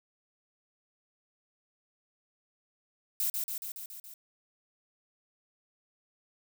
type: noise with echo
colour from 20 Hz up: violet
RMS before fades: -30 dBFS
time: 3.2-3.3 s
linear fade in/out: 2 ms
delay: 140 ms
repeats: 6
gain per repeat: -3 dB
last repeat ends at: 4.14 s
effects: none